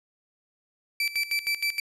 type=tone with tremolo; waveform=30% pulse; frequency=2326 Hz; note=D7; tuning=17 cents flat; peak=-21 dBFS; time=1-1.8 s; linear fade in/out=2 ms; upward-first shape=square; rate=6.4 Hz; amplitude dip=80%; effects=low-pass 12000 Hz 12 dB/octave